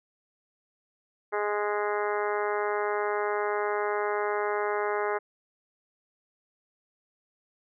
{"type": "harmonic tone", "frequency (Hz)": 207.7, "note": "G#3", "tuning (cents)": 0, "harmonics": [2, 3, 4, 5, 6, 7, 8, 9, 10], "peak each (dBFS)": [-29, -35, -33, -36, -36, -38, -40, -42, -42], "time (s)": [1.32, 5.19], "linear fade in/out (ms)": 20, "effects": []}